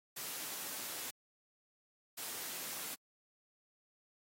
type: noise bursts at uneven times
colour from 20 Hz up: white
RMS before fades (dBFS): -43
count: 2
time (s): 0.16-1.11 / 2.17-2.95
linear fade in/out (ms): 10
effects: high-pass 150 Hz 12 dB/octave + AAC 48 kbps